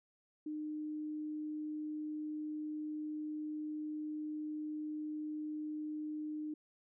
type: tone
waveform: sine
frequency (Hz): 304.6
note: D#4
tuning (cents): -37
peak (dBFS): -38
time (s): 0.46-6.54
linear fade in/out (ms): 5
effects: none